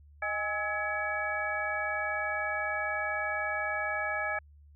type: tone cluster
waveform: sine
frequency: 623 / 822 / 1290 / 1683 / 2276 Hz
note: D#5 / G#5 / E6 / G#6 / C#7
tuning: +2 / -18 / -38 / +23 / +45 cents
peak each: -37 / -37 / -38 / -33 / -37 dBFS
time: 0.22-4.39 s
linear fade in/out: 5 ms
effects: added 73 Hz sine -53 dBFS peak until 4.75 s